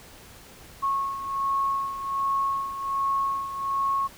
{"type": "beating tone pair", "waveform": "sine", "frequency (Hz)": [1096, 1097.3], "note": ["C#6", "C#6"], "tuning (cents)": [-20, -18], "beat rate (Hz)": 1.3, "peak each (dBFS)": [-25, -31], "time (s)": [0.82, 4.08], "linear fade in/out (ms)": 20, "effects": ["pink hiss -48 dBFS RMS until 4.17 s"]}